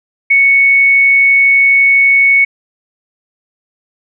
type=tone; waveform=sine; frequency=2217 Hz; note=C#7; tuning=in tune; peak=-5 dBFS; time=0.3-2.45 s; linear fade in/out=10 ms; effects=none